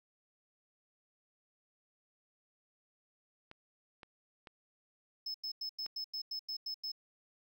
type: clicks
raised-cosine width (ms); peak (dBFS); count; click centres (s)
0.3; -34; 4; 3.514 / 4.032 / 4.472 / 5.863
type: tone bursts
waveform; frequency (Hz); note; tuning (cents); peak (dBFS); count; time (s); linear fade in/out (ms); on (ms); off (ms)
triangle; 5210; E8; -21; -36; 10; 5.26-6.918; 5; 83; 92
effects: none